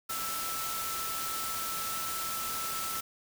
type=tone in noise; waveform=sine; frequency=1322 Hz; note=E6; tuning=5 cents sharp; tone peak=-37 dBFS; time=0.09-3.01 s; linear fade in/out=10 ms; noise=white; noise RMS=-36 dBFS; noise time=0.09-3.01 s; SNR=-4 dB; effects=none